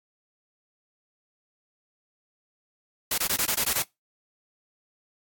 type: noise bursts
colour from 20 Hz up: white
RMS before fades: -25 dBFS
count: 8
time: 3.11-3.824 s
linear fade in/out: 5 ms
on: 70 ms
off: 22 ms
effects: noise-tail reverb RT60 0.2 s tail -23 dB re dry + AAC 64 kbps